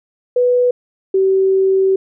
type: tone pair in turn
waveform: sine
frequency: 493.5 / 383.4 Hz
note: B4 / G4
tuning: -1 / -38 cents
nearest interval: major third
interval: 437 cents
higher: first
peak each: -10 dBFS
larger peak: neither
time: 0.36-0.71 / 1.14-1.96 s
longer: second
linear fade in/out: 5 ms
effects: none